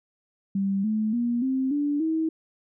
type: tone with pitch steps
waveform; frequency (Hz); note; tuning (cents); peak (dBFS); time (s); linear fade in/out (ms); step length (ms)
sine; 196 / 216.2 / 238.5 / 263.1 / 290.3 / 320.2; G3 / A3 / A#3 / C4 / D4 / D#4; 0 / -30 / +40 / +10 / -20 / +50; -22; 0.55-2.29; 5; 290
effects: none